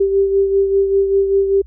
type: beating tone pair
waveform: sine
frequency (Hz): 392 / 397.1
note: G4 / G4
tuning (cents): 0 / +22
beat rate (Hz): 5.1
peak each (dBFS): -12 / -21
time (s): 0-1.62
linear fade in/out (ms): 10
effects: added 60 Hz sine -36 dBFS peak until 1.66 s